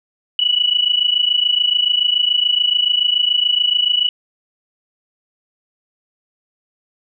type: tone pair together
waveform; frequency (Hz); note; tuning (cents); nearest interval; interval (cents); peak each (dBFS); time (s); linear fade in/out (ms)
sine; 2933 / 2960; F#7 / F#7; -16 / 0; unison; 16; -16; 0.39-4.09; 2
effects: none